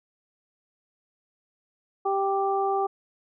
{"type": "harmonic tone", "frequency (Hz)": 392, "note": "G4", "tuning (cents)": 0, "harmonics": [1, 2, 3], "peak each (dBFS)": [-26, -25, -31], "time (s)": [2.05, 2.87], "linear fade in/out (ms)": 10, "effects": []}